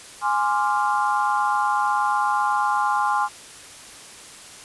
sine chord, D half-diminished seventh, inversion second, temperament equal, 830.6 / 1046.5 / 1174.7 / 1396.9 Hz, Ab5 / C6 / D6 / F6, 0 / 0 / 0 / 0 cents, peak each -22 / -23 / -27 / -27 dBFS, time 0.21-3.29 s, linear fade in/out 50 ms, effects white hiss -42 dBFS RMS until 4.64 s + resampled to 24000 Hz

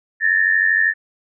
sine tone pair together, 1734 / 1826.8 Hz, A6 / A#6, -26 / -36 cents, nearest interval minor second, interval 90 cents, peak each -16 dBFS, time 0.2-0.94 s, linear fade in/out 50 ms, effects none

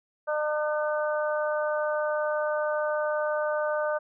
harmonic tone, 302.1 Hz, D4, 49 cents sharp, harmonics 2 / 3 / 4 / 5, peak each -26 / -35 / -34 / -34 dBFS, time 0.27-3.99 s, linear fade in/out 20 ms, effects none

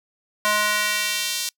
square tone with high-pass filter sweep, 210 Hz, G#3, 19 cents sharp, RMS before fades -23 dBFS, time 0.45-1.49 s, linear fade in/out 0 ms, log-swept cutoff 990 to 4500 Hz, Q 1.1, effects noise-tail reverb RT60 0.1 s tail -25 dB re dry

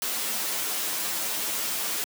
white noise with comb filter, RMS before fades -29 dBFS, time 0.02-2.04 s, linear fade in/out 0 ms, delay 9.3 ms, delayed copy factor +1, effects high-pass 200 Hz 12 dB/octave

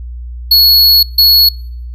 square tone bursts at uneven times, 4361 Hz, C#8, 29 cents flat, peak -4 dBFS, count 2, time 0.51-1.03 / 1.18-1.49 s, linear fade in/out 5 ms, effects noise-tail reverb RT60 0.7 s tail -26 dB re dry + added 60 Hz sine -22 dBFS peak until 1.94 s

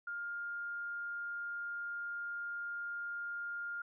sine tone, 1408 Hz, F6, 14 cents sharp, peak -38 dBFS, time 0.07-3.82 s, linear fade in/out 5 ms, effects none

